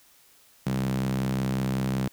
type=tone with high-pass filter; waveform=sawtooth; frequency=65.41 Hz; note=C2; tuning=in tune; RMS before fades=-27 dBFS; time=0.66-2.08 s; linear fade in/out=5 ms; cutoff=160 Hz; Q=6.2; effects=white hiss -58 dBFS RMS until 2.12 s